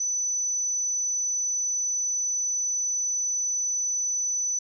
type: tone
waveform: sine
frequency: 5990 Hz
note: F#8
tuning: 20 cents sharp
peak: -24 dBFS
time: 0-4.59 s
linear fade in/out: 5 ms
effects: none